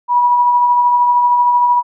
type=tone with tremolo; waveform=sine; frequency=972 Hz; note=B5; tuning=28 cents flat; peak=-7 dBFS; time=0.08-1.83 s; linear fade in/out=50 ms; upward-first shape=triangle; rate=13 Hz; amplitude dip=35%; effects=none